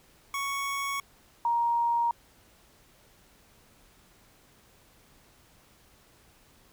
25% pulse / sine tone pair in turn, 1111 / 939.4 Hz, C#6 / A#5, +4 / +13 cents, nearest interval minor third, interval 291 cents, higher first, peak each -26 / -23 dBFS, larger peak second, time 0.34-1 / 1.45-2.11 s, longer neither, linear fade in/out 2 ms, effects pink hiss -60 dBFS RMS until 6.72 s

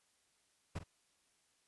brown noise with echo, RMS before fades -39 dBFS, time 0.75-0.79 s, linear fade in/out 10 ms, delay 48 ms, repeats 1, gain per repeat -11 dB, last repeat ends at 0.838 s, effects white hiss -75 dBFS RMS until 1.67 s + resampled to 24000 Hz

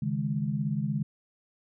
sine chord, C# suspended second, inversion none, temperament equal, 138.59 / 155.56 / 207.7 Hz, C#3 / D#3 / G#3, 0 / 0 / 0 cents, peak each -31 dBFS, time 0.02-1.03 s, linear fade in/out 5 ms, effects none

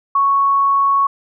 sine tone, 1108.7 Hz, C#6, in tune, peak -11 dBFS, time 0.15-1.07 s, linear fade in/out 5 ms, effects none

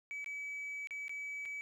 sine tone with dropouts, 2287 Hz, D7, 47 cents flat, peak -37 dBFS, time 0.11-1.61 s, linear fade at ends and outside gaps 0 ms, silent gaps 0.244-0.261 / 0.872-0.908 / 1.081-1.094 / 1.453-1.457 s, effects tanh soft clip ceiling -38 dBFS + 12-bit

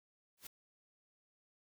white noise with exponential growth, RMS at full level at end -43 dBFS, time 0.37-0.47 s, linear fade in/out 5 ms, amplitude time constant 21 ms, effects none

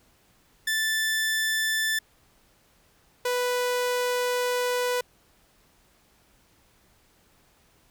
sawtooth tone pair in turn, 1760 / 493.9 Hz, A6 / B4, 0 / 0 cents, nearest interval octave + minor seventh, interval 2200 cents, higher first, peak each -20 / -20 dBFS, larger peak neither, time 0.67-1.99 / 3.25-5.01 s, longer second, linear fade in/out 5 ms, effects pink hiss -62 dBFS RMS until 7.9 s

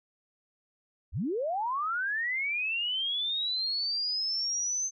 sine linear sweep, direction up, 45.86 to 6272 Hz, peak -28 dBFS, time 1.12-4.91 s, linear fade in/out 50 ms, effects none

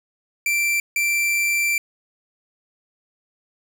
45% pulse tone bursts at uneven times, 2349 Hz, D7, in tune, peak -18 dBFS, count 2, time 0.46-0.8 / 0.96-1.78 s, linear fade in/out 2 ms, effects none

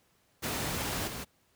pink noise with level steps, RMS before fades -33 / -39 dBFS, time 0.42-1.25 s, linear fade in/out 20 ms, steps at 1.07 s, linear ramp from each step 10 ms, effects pink hiss -69 dBFS RMS until 1.55 s + high-pass 60 Hz 12 dB/octave

